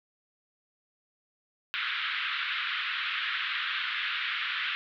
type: band-pass noise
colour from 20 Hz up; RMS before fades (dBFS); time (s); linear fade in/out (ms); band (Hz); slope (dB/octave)
pink; -32; 1.74-4.75; 0; 1300 to 3700; 48
effects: none